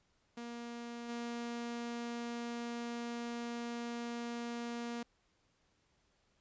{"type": "tone with level steps", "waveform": "sawtooth", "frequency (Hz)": 236.5, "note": "A#3", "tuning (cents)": 25, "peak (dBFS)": [-39, -35], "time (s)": [0.37, 5.03], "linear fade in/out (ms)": 5, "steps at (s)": 1.08, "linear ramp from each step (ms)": 20, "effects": ["pink hiss -75 dBFS RMS until 6.4 s", "resampled to 16000 Hz"]}